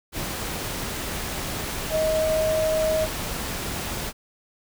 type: tone in noise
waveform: sine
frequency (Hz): 630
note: D#5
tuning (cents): +21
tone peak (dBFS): -20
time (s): 1.9-3.08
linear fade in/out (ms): 50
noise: pink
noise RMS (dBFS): -30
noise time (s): 0.12-4.13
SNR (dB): +7
effects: none